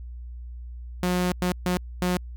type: tone bursts at uneven times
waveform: sawtooth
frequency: 179.8 Hz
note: F#3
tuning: 49 cents flat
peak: -18 dBFS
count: 4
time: 1.03-1.32 / 1.42-1.52 / 1.66-1.77 / 2.02-2.17 s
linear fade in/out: 0 ms
effects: added 60 Hz sine -35 dBFS peak until 2.36 s